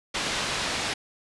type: low-pass noise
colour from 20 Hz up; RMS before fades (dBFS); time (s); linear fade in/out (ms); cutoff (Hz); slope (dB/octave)
white; -29; 0.14-0.94; 10; 4200; 12
effects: resampled to 24000 Hz